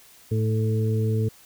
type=harmonic tone with a mistuned harmonic; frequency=110 Hz; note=A2; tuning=in tune; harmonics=1 / 2 / 3 / 4; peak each=-21 / -30 / -37 / -29 dBFS; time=0.31-1.29 s; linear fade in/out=10 ms; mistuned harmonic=3; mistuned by=-18 cents; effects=white hiss -52 dBFS RMS until 1.45 s